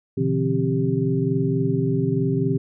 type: tone cluster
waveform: sine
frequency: 124.2 / 145.1 / 168.6 / 264.9 / 393.5 Hz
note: B2 / D3 / E3 / C4 / G4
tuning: +10 / -21 / +39 / +22 / +7 cents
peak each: -25 dBFS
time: 0.17-2.58 s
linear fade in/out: 10 ms
effects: none